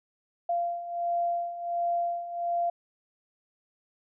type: beating tone pair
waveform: sine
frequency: 690 / 691.4 Hz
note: F5 / F5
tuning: -21 / -18 cents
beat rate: 1.4 Hz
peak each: -33 / -28 dBFS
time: 0.49-2.7 s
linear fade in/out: 5 ms
effects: none